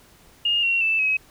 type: tone with pitch steps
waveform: sine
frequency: 2837 / 2739 / 2644 / 2552 Hz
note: F7 / F7 / E7 / D#7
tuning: +27 / -34 / +5 / +43 cents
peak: -18 dBFS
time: 0.45-1.17 s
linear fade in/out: 5 ms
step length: 180 ms
effects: pink hiss -53 dBFS RMS until 1.3 s